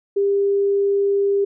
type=tone; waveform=sine; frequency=399.3 Hz; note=G4; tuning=32 cents sharp; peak=-15 dBFS; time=0.16-1.45 s; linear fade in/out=10 ms; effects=none